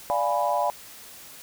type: chord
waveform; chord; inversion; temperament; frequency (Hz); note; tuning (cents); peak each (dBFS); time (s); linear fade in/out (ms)
sine; D diminished seventh; none; equal; 587.3 / 698.5 / 830.6 / 987.8; D5 / F5 / Ab5 / Cb6; 0 / 0 / 0 / 0; -27; 0.1-0.7; 0
effects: white hiss -45 dBFS RMS until 1.42 s